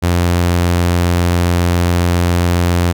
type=tone; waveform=sawtooth; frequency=87.31 Hz; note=F2; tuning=in tune; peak=-7 dBFS; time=0.02-2.93 s; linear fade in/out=20 ms; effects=none